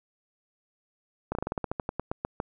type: slowing click train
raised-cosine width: 1 ms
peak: -15 dBFS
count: 15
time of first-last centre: 1.32-2.401 s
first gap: 31 ms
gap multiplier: 1.13
effects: none